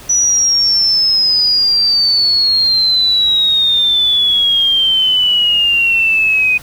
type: exponential sweep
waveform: sine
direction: down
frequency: 5920 to 2489 Hz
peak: -9 dBFS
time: 0.09-6.58 s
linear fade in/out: 10 ms
effects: pink hiss -36 dBFS RMS until 6.62 s